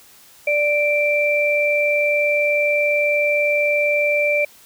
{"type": "tone pair together", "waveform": "sine", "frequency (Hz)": [587.9, 2349], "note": ["D5", "D7"], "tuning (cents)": [2, 0], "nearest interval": "2 octaves", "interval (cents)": 2398, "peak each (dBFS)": -18, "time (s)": [0.47, 4.45], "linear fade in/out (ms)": 5, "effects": ["white hiss -48 dBFS RMS until 4.65 s"]}